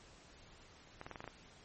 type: clicks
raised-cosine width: 0.5 ms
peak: -30 dBFS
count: 7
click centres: 1.014 / 1.065 / 1.113 / 1.158 / 1.205 / 1.242 / 1.277 s
effects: pink hiss -60 dBFS RMS until 1.64 s + MP3 32 kbps